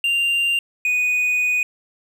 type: tone pair in turn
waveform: triangle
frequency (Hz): 2784 / 2480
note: F7 / D#7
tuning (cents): -6 / -6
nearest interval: major second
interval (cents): 200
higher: first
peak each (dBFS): -15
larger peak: neither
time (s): 0.04-0.59 / 0.85-1.63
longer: second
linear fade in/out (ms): 2
effects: none